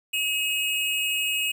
square tone pair together, 2552 / 2865 Hz, D#7 / F7, +43 / +44 cents, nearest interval major second, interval 201 cents, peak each -27 dBFS, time 0.13-1.52 s, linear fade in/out 10 ms, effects 9-bit

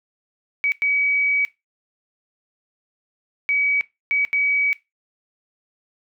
sine tone bursts at uneven times, 2272 Hz, C#7, 42 cents sharp, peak -17 dBFS, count 5, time 0.64-0.72 / 0.82-1.45 / 3.49-3.81 / 4.11-4.25 / 4.33-4.73 s, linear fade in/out 0 ms, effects noise-tail reverb RT60 0.2 s tail -18 dB re dry

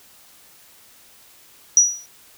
sine tone with exponential decay, 5830 Hz, F#8, 26 cents flat, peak -5 dBFS, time 1.77-2.06 s, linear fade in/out 1 ms, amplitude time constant 63 ms, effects tanh soft clip ceiling -4 dBFS + white hiss -50 dBFS RMS until 2.37 s

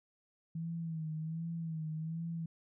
sine tone with vibrato, 161.6 Hz, E3, 34 cents flat, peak -36 dBFS, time 0.55-2.46 s, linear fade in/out 5 ms, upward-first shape sine, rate 1.3 Hz, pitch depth 60 cents each way, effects none

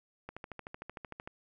click train, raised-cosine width 0.5 ms, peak -27 dBFS, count 14, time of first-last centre 0.29-1.275 s, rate 13.2 Hz, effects none

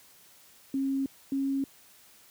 sine tone pair in turn, 271.1 / 273 Hz, C#4 / C#4, -38 / -26 cents, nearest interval unison, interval 12 cents, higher second, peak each -26 dBFS, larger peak neither, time 0.74-1.06 / 1.32-1.64 s, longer neither, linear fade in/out 2 ms, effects white hiss -57 dBFS RMS until 2.3 s + high-pass 60 Hz 12 dB/octave

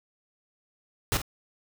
pink noise with echo, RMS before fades -25 dBFS, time 1.12-1.17 s, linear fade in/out 0 ms, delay 47 ms, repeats 1, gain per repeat -10 dB, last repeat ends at 1.217 s, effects none

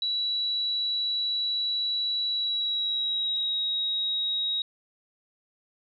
sine tone with pitch glide, 3924 to 3799 Hz, B7 to A#7, -12 to +32 cents, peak -25 dBFS, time 0.02-4.62 s, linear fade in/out 2 ms, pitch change -56 cents, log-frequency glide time 2.3-3.59 s, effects none

